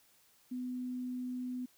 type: tone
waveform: sine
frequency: 250.8 Hz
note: B3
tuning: 27 cents sharp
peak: -36 dBFS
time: 0.51-1.66 s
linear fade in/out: 10 ms
effects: white hiss -67 dBFS RMS until 1.77 s